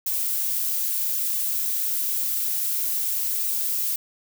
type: noise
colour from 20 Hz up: violet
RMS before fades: -25 dBFS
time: 0.06-3.96 s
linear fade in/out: 5 ms
effects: none